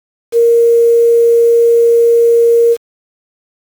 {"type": "tone with quantisation", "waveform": "sine", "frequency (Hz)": 466.7, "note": "A#4", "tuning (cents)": 2, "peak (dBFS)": -5, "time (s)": [0.32, 2.77], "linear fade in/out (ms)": 50, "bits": 5, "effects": ["Opus 48 kbps"]}